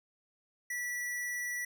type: tone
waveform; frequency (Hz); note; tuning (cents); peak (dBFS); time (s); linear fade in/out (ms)
square; 1953; B6; -20; -35; 0.7-1.65; 5
effects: none